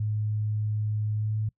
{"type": "tone with pitch glide", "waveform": "sine", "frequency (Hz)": [106.5, 107.92], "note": ["G#2", "A2"], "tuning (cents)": [44, -33], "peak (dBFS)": -25, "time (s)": [0, 1.49], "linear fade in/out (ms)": 5, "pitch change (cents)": 23, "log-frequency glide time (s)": [1.14, 1.36], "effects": ["noise-tail reverb RT60 0.1 s tail -25 dB re dry"]}